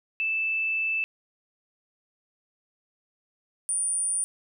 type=tone pair in turn; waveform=sine; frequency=2637 / 9359 Hz; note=E7 / D9; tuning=0 / -7 cents; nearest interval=octave + minor seventh; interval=2193 cents; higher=second; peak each=-24 dBFS; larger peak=neither; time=0.2-1.04 / 3.69-4.24 s; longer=first; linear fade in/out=0 ms; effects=none